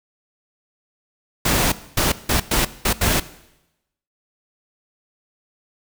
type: noise bursts at uneven times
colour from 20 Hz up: pink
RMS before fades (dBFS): -18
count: 6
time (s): 1.45-1.72 / 1.97-2.12 / 2.29-2.4 / 2.51-2.65 / 2.85-2.93 / 3.01-3.2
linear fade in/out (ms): 5
effects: noise-tail reverb RT60 0.9 s tail -17 dB re dry